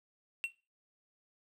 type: tone with exponential decay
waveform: triangle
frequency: 2723 Hz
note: F7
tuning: 44 cents flat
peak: -26 dBFS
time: 0.44-0.52 s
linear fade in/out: 0 ms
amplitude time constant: 17 ms
effects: noise-tail reverb RT60 0.3 s tail -18 dB re dry